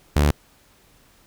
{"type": "tone", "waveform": "sawtooth", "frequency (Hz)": 73.5, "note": "D2", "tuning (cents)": 2, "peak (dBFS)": -11, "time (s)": [0.16, 0.31], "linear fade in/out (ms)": 0, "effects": ["pink hiss -56 dBFS RMS until 1.26 s"]}